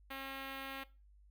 5% pulse tone with notch filter, 270.1 Hz, C#4, 45 cents flat, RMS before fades -45 dBFS, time 0.1-0.84 s, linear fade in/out 10 ms, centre 7400 Hz, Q 0.8, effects noise-tail reverb RT60 0.3 s tail -19 dB re dry + added 50 Hz sine -60 dBFS peak until 1.3 s

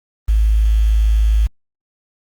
sine tone with quantisation, 53.6 Hz, A1, 45 cents flat, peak -10 dBFS, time 0.28-1.47 s, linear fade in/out 10 ms, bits 6, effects Opus 24 kbps

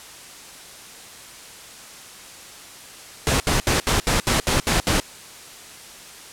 pink noise bursts, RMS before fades -19 dBFS, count 9, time 3.27-5 s, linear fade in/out 0 ms, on 130 ms, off 70 ms, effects white hiss -41 dBFS RMS until 6.32 s + low-pass 10000 Hz 12 dB/octave

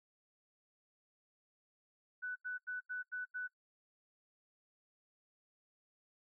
sine tone bursts, 1491 Hz, F#6, 13 cents sharp, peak -38 dBFS, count 6, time 2.22-3.48 s, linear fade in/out 20 ms, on 140 ms, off 84 ms, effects noise-tail reverb RT60 0.1 s tail -24 dB re dry

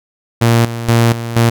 sawtooth tone with tremolo, 116.54 Hz, A#2, in tune, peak -4 dBFS, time 0.41-1.5 s, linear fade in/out 10 ms, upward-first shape square, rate 2.1 Hz, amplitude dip 75%, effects none

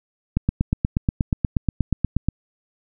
click train, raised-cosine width 5 ms, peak -6 dBFS, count 17, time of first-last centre 0.37-2.286 s, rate 8.35 Hz, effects none

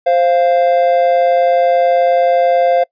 triangle tone pair together, 525 / 693.6 Hz, C5 / F5, +6 / -12 cents, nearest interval perfect fourth, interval 482 cents, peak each -10 dBFS, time 0.06-2.84 s, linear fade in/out 10 ms, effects noise-tail reverb RT60 0.1 s tail -25 dB re dry + resampled to 11025 Hz

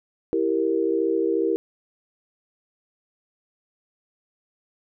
sine chord, E diminished, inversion none, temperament equal, 329.6 / 392 / 466.2 Hz, E4 / G4 / Bb4, 0 / 0 / 0 cents, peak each -24 dBFS, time 0.33-1.56 s, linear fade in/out 0 ms, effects none

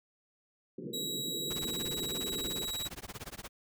white band-pass noise, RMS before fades -42 dBFS, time 0.78-2.66 s, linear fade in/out 5 ms, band 130 to 490 Hz, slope 96 dB/octave
sawtooth tone, 3867 Hz, B7, 37 cents flat, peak -32 dBFS, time 0.93-2.88 s, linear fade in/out 10 ms
pink noise with tremolo, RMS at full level -41 dBFS, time 1.5-3.49 s, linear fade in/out 5 ms, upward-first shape sine, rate 17 Hz, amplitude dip 100%
effects none

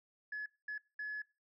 sine tone bursts at uneven times, 1703 Hz, G#6, 43 cents sharp, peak -37 dBFS, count 3, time 0.32-0.46 / 0.68-0.78 / 0.99-1.22 s, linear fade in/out 5 ms, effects noise-tail reverb RT60 0.4 s tail -26 dB re dry + tanh soft clip ceiling -35 dBFS

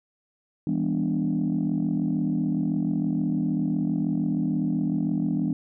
sine chord, E minor seventh, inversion none, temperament equal with one note detuned, 164.81 / 201 / 246.9 / 293.7 Hz, E3 / G3 / B3 / D4, 0 / +44 / 0 / 0 cents, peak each -27 dBFS, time 0.67-5.53 s, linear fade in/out 2 ms, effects tanh soft clip ceiling -16 dBFS

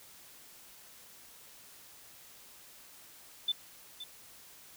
sine tone with echo, 3526 Hz, A7, 3 cents sharp, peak -27 dBFS, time 3.48-3.52 s, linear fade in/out 5 ms, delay 520 ms, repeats 1, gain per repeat -13 dB, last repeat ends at 4.04 s, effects white hiss -55 dBFS RMS until 4.76 s

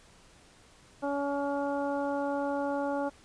harmonic tone, 282.6 Hz, C#4, 34 cents sharp, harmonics 1 / 2 / 3 / 4 / 5, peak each -33 / -32 / -35 / -43 / -42 dBFS, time 1.02-3.1 s, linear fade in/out 20 ms, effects pink hiss -58 dBFS RMS until 3.24 s + resampled to 22050 Hz

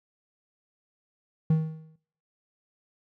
triangle tone with exponential decay, 158.3 Hz, D#3, 30 cents sharp, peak -15 dBFS, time 1.5-1.96 s, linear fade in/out 5 ms, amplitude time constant 100 ms, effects noise-tail reverb RT60 0.5 s tail -17 dB re dry

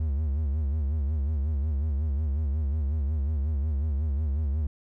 triangle tone with vibrato, 73.42 Hz, D2, in tune, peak -22 dBFS, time 0-4.67 s, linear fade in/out 5 ms, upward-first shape sine, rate 5.5 Hz, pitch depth 140 cents each way, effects none

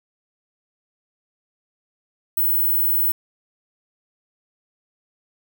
sine tone, 15980 Hz, B9, 19 cents sharp, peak -16 dBFS, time 2.37-3.12 s, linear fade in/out 5 ms, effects 8-bit

